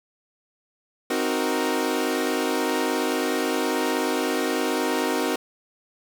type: chord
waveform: sawtooth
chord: C half-diminished seventh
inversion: none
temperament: equal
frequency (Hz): 261.6 / 311.1 / 370 / 466.2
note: C4 / Eb4 / Gb4 / Bb4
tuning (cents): 0 / 0 / 0 / 0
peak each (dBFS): -24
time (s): 1.1-5.36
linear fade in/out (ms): 5
effects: none